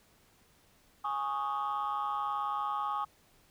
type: chord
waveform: sine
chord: Ab suspended fourth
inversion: none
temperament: just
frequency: 830.6 / 1107.5 / 1245.9 Hz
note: Ab5 / Db6 / Eb6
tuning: 0 / -2 / +2 cents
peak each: -34 dBFS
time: 1.04-3.05 s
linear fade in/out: 10 ms
effects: tanh soft clip ceiling -26 dBFS + pink hiss -65 dBFS RMS until 3.5 s